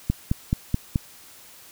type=click train; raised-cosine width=5 ms; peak=-8 dBFS; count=5; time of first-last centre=0.1-0.958 s; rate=4.66 Hz; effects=white hiss -48 dBFS RMS until 1.71 s